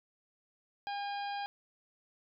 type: harmonic tone with a mistuned harmonic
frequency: 808 Hz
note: G#5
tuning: 48 cents flat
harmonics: 1 / 2 / 3 / 4 / 5 / 6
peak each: -36 / -45 / -49 / -49 / -53 / -51 dBFS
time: 0.87-1.46 s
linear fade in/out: 0 ms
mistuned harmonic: 3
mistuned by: +20 cents
effects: none